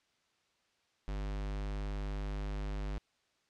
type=tone; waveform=square; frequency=50.2 Hz; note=G1; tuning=42 cents sharp; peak=-36 dBFS; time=1.08-2.98 s; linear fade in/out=0 ms; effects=white hiss -74 dBFS RMS until 3.49 s + low-pass 5000 Hz 12 dB/octave